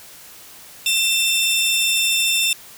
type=tone pair together; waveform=sawtooth; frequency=2687 / 3587 Hz; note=E7 / A7; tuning=+33 / +33 cents; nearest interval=perfect fourth; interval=500 cents; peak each=-16 dBFS; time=0.86-2.53 s; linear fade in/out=2 ms; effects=white hiss -42 dBFS RMS until 2.77 s